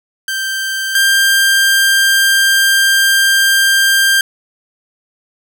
sawtooth tone pair in turn, 1568 / 1588.1 Hz, G6 / G6, 0 / +22 cents, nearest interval unison, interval 22 cents, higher second, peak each -13 / -5 dBFS, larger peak second, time 0.28-0.95 / 0.95-4.21 s, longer second, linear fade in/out 2 ms, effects none

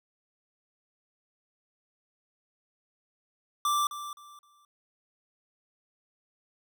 square tone with echo, 1174.7 Hz, D6, in tune, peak -25 dBFS, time 3.65-3.87 s, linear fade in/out 2 ms, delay 260 ms, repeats 3, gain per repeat -12 dB, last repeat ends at 4.65 s, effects none

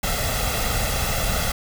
pink noise with comb filter, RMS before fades -23 dBFS, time 0.03-1.52 s, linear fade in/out 5 ms, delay 1.5 ms, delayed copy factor +0.7, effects none

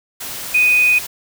sine tone in noise, 2489 Hz, D#7, in tune, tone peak -10 dBFS, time 0.54-0.99 s, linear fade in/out 10 ms, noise white, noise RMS -28 dBFS, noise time 0.2-1.07 s, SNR +15 dB, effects none

